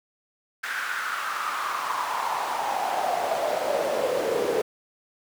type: noise with high-pass filter sweep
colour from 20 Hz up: brown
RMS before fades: -27 dBFS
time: 0.63-4.62 s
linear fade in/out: 10 ms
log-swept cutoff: 1600 to 440 Hz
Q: 5.1
effects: none